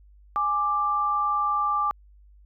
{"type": "tone pair together", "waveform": "sine", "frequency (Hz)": [830.6, 1179.1], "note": ["G#5", "D6"], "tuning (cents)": [0, 7], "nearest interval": "tritone", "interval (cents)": 607, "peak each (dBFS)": [-29, -22], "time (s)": [0.36, 1.91], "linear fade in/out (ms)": 0, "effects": ["added 50 Hz sine -50 dBFS peak until 2.45 s"]}